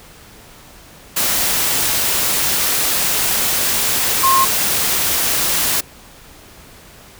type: tone in noise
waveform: sine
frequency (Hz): 1067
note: C6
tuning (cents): +34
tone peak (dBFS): -11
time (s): 4.23-4.45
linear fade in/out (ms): 10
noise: white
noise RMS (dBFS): -17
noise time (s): 1.16-5.81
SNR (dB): +3
effects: pink hiss -42 dBFS RMS until 7.19 s